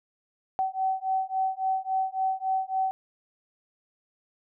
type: beating tone pair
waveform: sine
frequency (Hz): 760 / 763.6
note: F#5 / G5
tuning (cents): +46 / -46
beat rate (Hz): 3.6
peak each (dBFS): -28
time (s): 0.59-2.91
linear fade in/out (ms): 0
effects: none